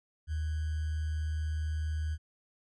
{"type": "tone with sample-and-hold", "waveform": "sine", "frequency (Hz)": 77.78, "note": "D#2", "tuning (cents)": 0, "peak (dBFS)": -30, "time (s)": [0.27, 2.18], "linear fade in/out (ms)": 50, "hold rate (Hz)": 1575, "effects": ["resampled to 22050 Hz"]}